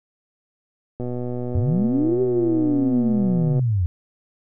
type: click train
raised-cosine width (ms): 2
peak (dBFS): -16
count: 320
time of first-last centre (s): 1-3.593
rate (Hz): 123
type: linear two-way sweep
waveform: sine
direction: up then down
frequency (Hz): 82.41 to 386 to 82.41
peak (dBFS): -17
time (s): 1.55-3.86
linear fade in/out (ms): 0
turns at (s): 2.21
effects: none